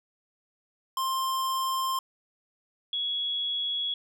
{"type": "tone pair in turn", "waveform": ["square", "sine"], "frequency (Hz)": [1053, 3351], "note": ["C6", "G#7"], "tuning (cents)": [11, 15], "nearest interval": "octave + minor sixth", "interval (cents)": 2004, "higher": "second", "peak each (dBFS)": -27, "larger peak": "neither", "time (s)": [[0.97, 1.99], [2.93, 3.94]], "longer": "first", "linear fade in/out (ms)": 2, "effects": []}